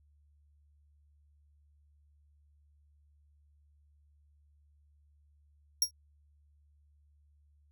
sawtooth tone with exponential decay, 5600 Hz, F8, 4 cents sharp, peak -18 dBFS, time 5.82-5.91 s, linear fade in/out 2 ms, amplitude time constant 18 ms, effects added 73 Hz sine -63 dBFS peak until 7.71 s

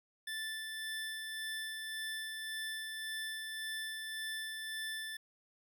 25% pulse tone with tremolo, 1760 Hz, A6, in tune, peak -34 dBFS, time 0.27-5.17 s, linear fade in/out 5 ms, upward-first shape sine, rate 1.8 Hz, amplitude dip 30%, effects none

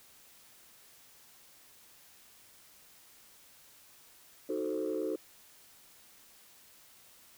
sine chord, D# diminished seventh, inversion none, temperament equal, 311.1 / 370 / 440 / 523.3 Hz, D#4 / F#4 / A4 / C5, 0 / 0 / 0 / 0 cents, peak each -36 / -36 / -35 / -38 dBFS, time 4.49-5.16 s, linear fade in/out 5 ms, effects tanh soft clip ceiling -25 dBFS + white hiss -59 dBFS RMS until 7.37 s

